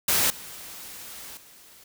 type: noise with level steps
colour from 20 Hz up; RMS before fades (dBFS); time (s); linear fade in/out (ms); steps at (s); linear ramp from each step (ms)
white; -22 / -41 / -51; 0.08-1.84; 5; 0.3 / 1.37; 2
effects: none